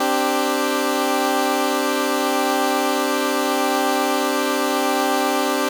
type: chord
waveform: 15% pulse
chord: C suspended second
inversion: none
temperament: equal with one note detuned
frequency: 261.6 / 296 / 392 Hz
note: C4 / D4 / G4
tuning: 0 / +14 / 0 cents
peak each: -16 dBFS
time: 0-5.69 s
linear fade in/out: 5 ms
effects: none